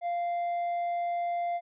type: tone with hard clipping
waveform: sine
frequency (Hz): 695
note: F5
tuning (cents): -9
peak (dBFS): -29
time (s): 0.01-1.61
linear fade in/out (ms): 50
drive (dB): 3
effects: resampled to 8000 Hz